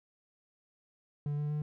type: tone with pitch steps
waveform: triangle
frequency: 145.9 / 147.94 / 150 Hz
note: D3 / D3 / D3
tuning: -11 / +13 / +37 cents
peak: -29 dBFS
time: 1.26-1.62 s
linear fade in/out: 2 ms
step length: 120 ms
effects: none